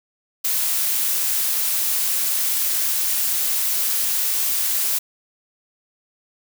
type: noise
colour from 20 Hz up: blue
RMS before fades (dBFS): -21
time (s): 0.44-4.99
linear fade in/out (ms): 10
effects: none